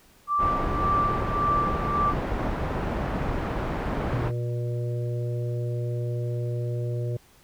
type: tone with tremolo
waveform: sine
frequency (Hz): 1171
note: D6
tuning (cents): -5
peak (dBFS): -20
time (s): 0.27-2.14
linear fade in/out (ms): 50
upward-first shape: sine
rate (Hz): 1.8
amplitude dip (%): 75
type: low-pass noise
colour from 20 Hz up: pink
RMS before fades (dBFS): -28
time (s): 0.38-4.32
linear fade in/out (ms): 50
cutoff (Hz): 1300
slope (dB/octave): 12
type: harmonic tone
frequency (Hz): 120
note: B2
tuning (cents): -49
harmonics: 1 / 3 / 4 / 5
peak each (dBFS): -26 / -36 / -38 / -40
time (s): 4.13-7.17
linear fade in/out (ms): 5
effects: pink hiss -57 dBFS RMS until 7.43 s